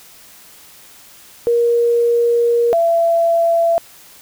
sine tone pair in turn, 472 / 672.3 Hz, A#4 / E5, +22 / +34 cents, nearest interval tritone, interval 612 cents, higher second, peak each -11 / -11 dBFS, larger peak neither, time 1.47-2.73 / 2.73-3.78 s, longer first, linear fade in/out 0 ms, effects white hiss -43 dBFS RMS until 4.21 s

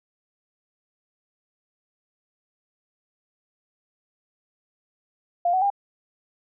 sine tone with pitch steps, 698.5 / 748.6 / 802.4 Hz, F5 / F#5 / G5, 0 / +20 / +40 cents, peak -18 dBFS, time 5.45-5.702 s, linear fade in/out 5 ms, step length 84 ms, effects none

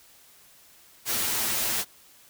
white noise with comb filter, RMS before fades -27 dBFS, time 1.05-1.85 s, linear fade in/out 50 ms, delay 9.1 ms, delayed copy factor +0.9, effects white hiss -55 dBFS RMS until 2.29 s

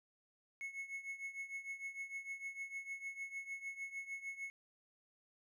triangle tone with tremolo, 2191 Hz, C#7, 21 cents flat, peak -38 dBFS, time 0.61-4.5 s, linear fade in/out 0 ms, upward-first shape triangle, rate 6.6 Hz, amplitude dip 85%, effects none

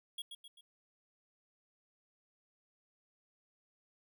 square tone with echo, 3320 Hz, G#7, 1 cent flat, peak -40 dBFS, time 0.18-0.22 s, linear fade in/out 5 ms, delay 130 ms, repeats 3, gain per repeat -6 dB, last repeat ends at 0.61 s, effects none

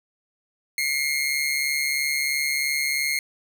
sawtooth tone with amplitude modulation, 2140 Hz, C7, 38 cents sharp, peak -16 dBFS, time 0.78-3.19 s, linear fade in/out 2 ms, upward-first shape sine, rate 143 Hz, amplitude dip 60%, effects none

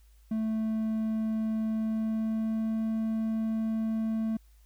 triangle tone with pitch glide, 220 to 221.8 Hz, A3 to A3, 0 to +14 cents, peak -25 dBFS, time 0.31-4.37 s, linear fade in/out 5 ms, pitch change +14 cents, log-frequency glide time 1.69-2.82 s, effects added 53 Hz sine -55 dBFS peak until 4.65 s + white hiss -69 dBFS RMS until 4.65 s

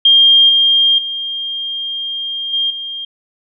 sine tone with level steps, 3210 Hz, G7, 40 cents sharp, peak -5 / -8 / -19 / -13 / -22 dBFS, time 0.05-3.05 s, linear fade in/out 5 ms, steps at 0.49 / 0.98 / 2.53 / 2.7 s, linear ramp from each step 5 ms, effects none

